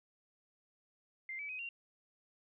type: tone with pitch steps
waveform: sine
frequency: 2093 / 2296 / 2518 / 2762 Hz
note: C7 / D7 / D#7 / F7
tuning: 0 / -40 / +20 / -20 cents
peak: -40 dBFS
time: 1.29-1.69 s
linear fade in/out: 2 ms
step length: 100 ms
effects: none